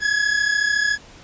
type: tone pair together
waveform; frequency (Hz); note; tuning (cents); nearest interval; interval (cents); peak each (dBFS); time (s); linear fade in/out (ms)
45% pulse; 1661.2 / 1695.1; G#6 / G#6; 0 / +35; unison; 35; -22 / -19; 0-0.98; 50
effects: pink hiss -45 dBFS RMS until 1.23 s + resampled to 16000 Hz